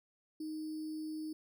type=tone with sample-and-hold; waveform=sine; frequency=311.1 Hz; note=D#4; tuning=in tune; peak=-38 dBFS; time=0.4-1.33 s; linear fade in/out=5 ms; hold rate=4900 Hz; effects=none